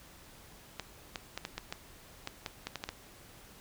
clicks, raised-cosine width 0.2 ms, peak -19 dBFS, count 12, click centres 0.797 / 1.158 / 1.376 / 1.451 / 1.58 / 1.725 / 2.274 / 2.462 / 2.67 / 2.757 / 2.839 / 2.89 s, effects pink hiss -55 dBFS RMS until 3.6 s

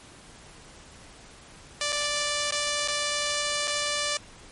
5% pulse tone with dropouts, 587 Hz, D5, 1 cent flat, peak -14 dBFS, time 1.81-4.17 s, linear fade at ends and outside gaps 1 ms, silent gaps 1.922-1.927 / 2.508-2.522 / 2.876-2.883 / 3.673-3.678 s, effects pink hiss -49 dBFS RMS until 4.51 s + MP3 48 kbps

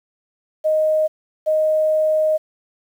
sine tone pair in turn, 622.3 / 622.3 Hz, D#5 / D#5, 0 / 0 cents, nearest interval unison, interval 0 cents, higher neither, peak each -14 dBFS, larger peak neither, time 0.64-1.08 / 1.46-2.38 s, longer second, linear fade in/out 20 ms, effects 8-bit

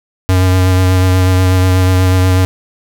square tone with vibrato, 92.5 Hz, F#2, in tune, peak -8 dBFS, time 0.29-2.45 s, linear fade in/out 0 ms, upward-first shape sine, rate 8.2 Hz, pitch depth 18 cents each way, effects none

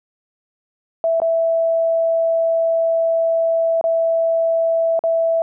sine tone with dropouts, 659.3 Hz, E5, in tune, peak -14 dBFS, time 1.04-5.42 s, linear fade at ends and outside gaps 1 ms, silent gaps 1.201-1.218 / 3.812-3.84 / 4.992-5.038 s, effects none

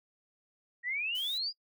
sine exponential sweep, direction up, 1873 to 4982 Hz, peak -31 dBFS, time 0.83-1.53 s, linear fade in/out 50 ms
blue noise, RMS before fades -48 dBFS, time 1.15-1.38 s, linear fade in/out 2 ms
effects noise-tail reverb RT60 0.1 s tail -25 dB re dry

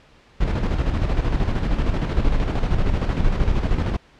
brown noise with tremolo, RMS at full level -18 dBFS, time 0.4-3.97 s, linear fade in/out 10 ms, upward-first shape square, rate 13 Hz, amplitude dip 45%, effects pink hiss -52 dBFS RMS until 4.19 s + low-pass 4000 Hz 12 dB/octave

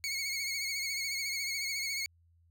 20% pulse tone with vibrato, 2200 Hz, C#7, 14 cents flat, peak -28 dBFS, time 0.04-2.06 s, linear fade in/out 0 ms, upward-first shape sine, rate 14 Hz, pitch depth 50 cents each way, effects added 84 Hz sine -63 dBFS peak until 2.5 s

